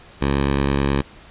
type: tone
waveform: 10% pulse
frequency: 69.3 Hz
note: C#2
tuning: in tune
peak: -9 dBFS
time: 0.21-1.02 s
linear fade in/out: 10 ms
effects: pink hiss -45 dBFS RMS until 1.3 s + resampled to 8000 Hz